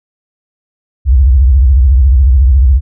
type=tone with vibrato; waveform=sine; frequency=65.41 Hz; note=C2; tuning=in tune; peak=-3 dBFS; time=1.05-2.81 s; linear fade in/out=50 ms; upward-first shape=triangle; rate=14 Hz; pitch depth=270 cents each way; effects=none